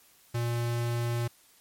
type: tone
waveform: square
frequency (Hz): 118.6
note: A#2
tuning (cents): +30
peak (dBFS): -28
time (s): 0.34-1.28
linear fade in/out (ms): 10
effects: white hiss -60 dBFS RMS until 1.6 s + MP3 64 kbps